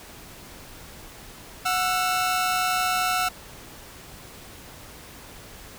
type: tone pair together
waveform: sawtooth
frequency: 733.3 / 1334 Hz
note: F#5 / E6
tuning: -16 / +20 cents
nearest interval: minor seventh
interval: 1036 cents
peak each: -21 / -21 dBFS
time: 1.65-3.29 s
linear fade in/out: 10 ms
effects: pink hiss -44 dBFS RMS until 5.78 s